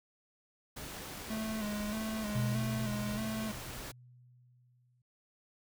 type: noise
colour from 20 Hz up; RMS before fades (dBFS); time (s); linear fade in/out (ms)
pink; -44; 0.76-3.92; 10
type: tone with vibrato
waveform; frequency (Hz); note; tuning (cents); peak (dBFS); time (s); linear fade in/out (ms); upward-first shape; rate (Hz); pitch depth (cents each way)
square; 213.9; A3; -49; -36; 1.3-3.52; 5; square; 1.6; 43
type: tone with exponential decay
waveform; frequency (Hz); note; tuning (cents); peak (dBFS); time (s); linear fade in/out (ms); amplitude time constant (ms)
sine; 123.47; B2; 0; -29; 2.35-5.02; 5; 580
effects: none